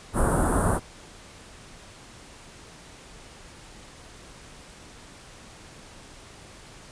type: band-stop noise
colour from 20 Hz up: pink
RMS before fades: -22 dBFS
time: 0.13-0.8 s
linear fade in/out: 50 ms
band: 1500 to 9100 Hz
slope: 48 dB/octave
effects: pink hiss -47 dBFS RMS until 6.91 s + resampled to 22050 Hz